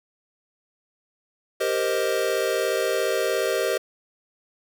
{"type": "chord", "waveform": "square", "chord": "C minor seventh", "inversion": "second", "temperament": "equal", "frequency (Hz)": [392, 466.2, 523.3, 622.3], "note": ["G4", "Bb4", "C5", "Eb5"], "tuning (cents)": [0, 0, 0, 0], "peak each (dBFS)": -28, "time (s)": [1.6, 3.78], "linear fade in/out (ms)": 10, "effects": []}